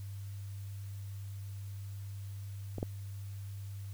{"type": "clicks", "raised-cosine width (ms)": 2, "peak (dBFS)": [-25, -20], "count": 2, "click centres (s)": [2.783, 2.829], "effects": ["added 99 Hz sine -40 dBFS peak until 3.93 s", "white hiss -60 dBFS RMS until 3.93 s"]}